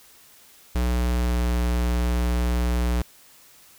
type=tone with pitch glide; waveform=square; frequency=60.8 to 60.1 Hz; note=B1 to B1; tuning=-26 to -46 cents; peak=-21 dBFS; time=0.75-3.02 s; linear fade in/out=5 ms; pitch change=-20 cents; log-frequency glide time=1.05-1.45 s; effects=white hiss -52 dBFS RMS until 3.78 s